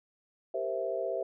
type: chord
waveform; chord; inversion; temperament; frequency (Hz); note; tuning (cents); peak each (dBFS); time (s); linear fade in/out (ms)
sine; C dominant seventh; second; equal with one note detuned; 392 / 468.1 / 523.3 / 659.3; G4 / Bb4 / C5 / E5; 0 / +7 / 0 / 0; -37 / -38 / -35 / -34; 0.54-1.23; 5
effects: none